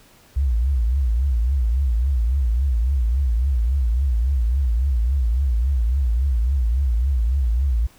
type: tone with vibrato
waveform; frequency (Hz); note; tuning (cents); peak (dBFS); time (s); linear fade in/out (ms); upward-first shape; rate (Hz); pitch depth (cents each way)
sine; 62.3; B1; +16; -16; 0.36-7.87; 10; triangle; 3.6; 250
effects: pink hiss -52 dBFS RMS until 7.98 s